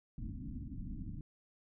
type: low-pass noise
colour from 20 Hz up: pink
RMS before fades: -43 dBFS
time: 0.18-1.21 s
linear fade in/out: 2 ms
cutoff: 300 Hz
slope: 96 dB/octave
effects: none